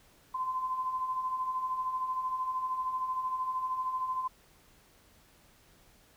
sine beating tone pair, 1018 / 1031 Hz, C6 / C6, -48 / -26 cents, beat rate 13 Hz, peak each -40 / -31 dBFS, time 0.34-4.28 s, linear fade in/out 10 ms, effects pink hiss -62 dBFS RMS until 6.16 s

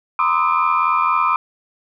sine tone cluster, 959 / 1037 / 1209 / 1293 / 2400 Hz, A#5 / C6 / D6 / E6 / D7, +49 / -16 / +50 / -34 / +37 cents, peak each -24 / -18 / -19 / -19 / -26 dBFS, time 0.19-1.36 s, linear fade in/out 2 ms, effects tanh soft clip ceiling -4 dBFS

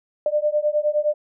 sine beating tone pair, 594 / 603.7 Hz, D5 / D5, +20 / +48 cents, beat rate 9.7 Hz, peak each -21 dBFS, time 0.26-1.14 s, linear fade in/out 2 ms, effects none

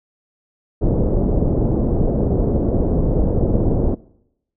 pink low-pass noise, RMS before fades -17 dBFS, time 0.81-3.95 s, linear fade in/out 10 ms, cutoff 550 Hz, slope 24 dB/octave, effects noise-tail reverb RT60 0.8 s tail -22 dB re dry

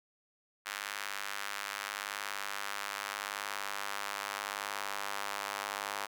square tone with high-pass filter sweep, 50.4 Hz, G1, 49 cents sharp, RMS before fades -39 dBFS, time 0.65-6.07 s, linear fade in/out 20 ms, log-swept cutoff 1500 to 960 Hz, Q 1.3, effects none

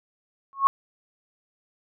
sine tone with exponential growth, 1095 Hz, C#6, 22 cents flat, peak -10 dBFS, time 0.53-0.67 s, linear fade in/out 0 ms, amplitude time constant 30 ms, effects none

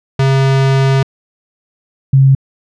square / sine tone pair in turn, 135 / 135 Hz, C#3 / C#3, -45 / -45 cents, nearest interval unison, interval 0 cents, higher neither, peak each -9 / -4 dBFS, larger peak second, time 0.19-1.03 / 2.13-2.35 s, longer first, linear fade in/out 5 ms, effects low-pass 5000 Hz 12 dB/octave

